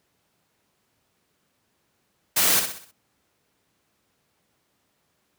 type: noise with echo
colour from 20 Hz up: white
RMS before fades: -20 dBFS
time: 2.36-2.6 s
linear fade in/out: 10 ms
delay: 63 ms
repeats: 5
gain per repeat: -7 dB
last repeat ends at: 2.915 s
effects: pink hiss -70 dBFS RMS until 5.38 s + high-pass 100 Hz 12 dB/octave